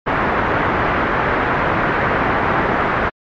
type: low-pass noise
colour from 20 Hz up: white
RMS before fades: -17 dBFS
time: 0.06-3.1 s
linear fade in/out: 20 ms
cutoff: 1700 Hz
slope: 24 dB/octave
effects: MP3 48 kbps